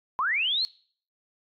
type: linear sweep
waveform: sine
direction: up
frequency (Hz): 966 to 4360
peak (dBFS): -23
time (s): 0.19-0.65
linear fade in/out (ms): 0
effects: noise-tail reverb RT60 0.5 s tail -22 dB re dry + AAC 64 kbps